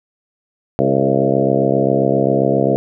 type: harmonic tone with a mistuned harmonic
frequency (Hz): 67.5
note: C#2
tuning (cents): -45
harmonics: 2 / 3 / 4 / 5 / 6 / 7 / 8 / 9 / 10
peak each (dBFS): -21 / -21 / -21 / -21 / -21 / -21 / -21 / -21 / -21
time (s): 0.79-2.76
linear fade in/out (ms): 0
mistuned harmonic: 7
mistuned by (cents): -20
effects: none